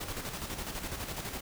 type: noise with tremolo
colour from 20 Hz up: pink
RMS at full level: -37 dBFS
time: 0-1.41 s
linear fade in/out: 10 ms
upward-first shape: square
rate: 12 Hz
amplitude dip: 45%
effects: none